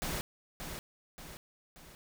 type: noise with echo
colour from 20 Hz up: pink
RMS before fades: -36 dBFS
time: 0.02-0.21 s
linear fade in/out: 0 ms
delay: 580 ms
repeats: 3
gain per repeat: -6 dB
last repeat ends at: 1.95 s
effects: none